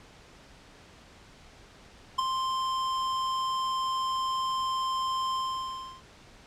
square tone with ADSR envelope, 1046.5 Hz, C6, in tune, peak -21 dBFS, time 2.18-6.03 s, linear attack 12 ms, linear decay 9 ms, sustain -7 dB, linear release 690 ms, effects pink hiss -53 dBFS RMS until 6.46 s + low-pass 6000 Hz 12 dB/octave

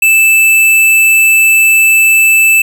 square tone, 2637 Hz, E7, in tune, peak -5 dBFS, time 0.02-2.62 s, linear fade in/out 5 ms, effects none

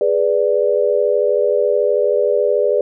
sine chord, G# diminished, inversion none, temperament equal, 415.3 / 493.9 / 587.3 Hz, G#4 / B4 / D5, 0 / 0 / 0 cents, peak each -17 dBFS, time 0.01-2.81 s, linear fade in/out 2 ms, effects none

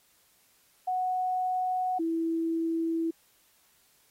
sine tone pair in turn, 738 / 328.7 Hz, F#5 / E4, -5 / -5 cents, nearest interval octave + major second, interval 1400 cents, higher first, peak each -26 dBFS, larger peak neither, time 0.87-1.99 / 1.99-3.11 s, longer neither, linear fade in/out 10 ms, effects white hiss -65 dBFS RMS until 4.1 s + AAC 48 kbps

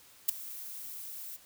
violet noise with ADSR envelope, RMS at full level -22 dBFS, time 0.28-1.37 s, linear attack 12 ms, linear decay 6 ms, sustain -21 dB, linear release 16 ms, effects white hiss -58 dBFS RMS until 1.45 s

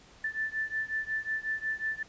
sine beating tone pair, 1760 / 1765.5 Hz, A6 / A6, 0 / +5 cents, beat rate 5.5 Hz, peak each -33 / -34 dBFS, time 0.24-2.03 s, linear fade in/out 5 ms, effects pink hiss -56 dBFS RMS until 2.08 s + resampled to 16000 Hz

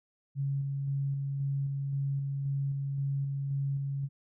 sine tone with tremolo, 138.7 Hz, C#3, 1 cent sharp, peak -28 dBFS, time 0.35-4.09 s, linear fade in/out 50 ms, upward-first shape square, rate 1.9 Hz, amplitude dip 25%, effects none

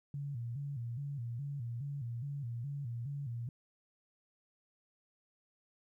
sine tone with vibrato, 129.4 Hz, C3, 19 cents flat, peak -37 dBFS, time 0.14-3.49 s, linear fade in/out 2 ms, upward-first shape square, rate 2.4 Hz, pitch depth 160 cents each way, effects 13-bit

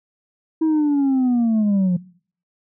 sine linear sweep, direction down, 322.7 to 174.61 Hz, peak -12 dBFS, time 0.61-1.97 s, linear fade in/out 10 ms, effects noise-tail reverb RT60 0.5 s tail -21 dB re dry + tanh soft clip ceiling -14 dBFS

